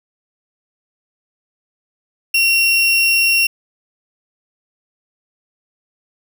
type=tone; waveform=35% pulse; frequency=2738 Hz; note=F7; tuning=35 cents flat; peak=-10 dBFS; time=2.34-3.47 s; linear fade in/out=5 ms; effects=none